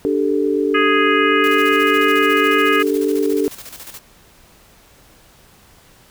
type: chord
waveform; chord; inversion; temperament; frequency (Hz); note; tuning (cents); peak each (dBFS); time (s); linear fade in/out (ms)
sine; D suspended fourth; none; equal; 293.7 / 392 / 440; D4 / G4 / A4; 0 / 0 / 0; -19; 0.05-3.48; 0
type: harmonic tone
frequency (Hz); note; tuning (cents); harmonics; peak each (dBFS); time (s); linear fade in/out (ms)
415.3; G#4; 0; 3 / 4 / 5 / 6 / 7; -18 / -20 / -22 / -24 / -25; 0.74-2.83; 10
type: noise with tremolo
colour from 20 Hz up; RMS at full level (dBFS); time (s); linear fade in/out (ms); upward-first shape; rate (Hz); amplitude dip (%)
white; -34; 1.44-3.99; 0; square; 14; 60
effects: pink hiss -49 dBFS RMS until 6.1 s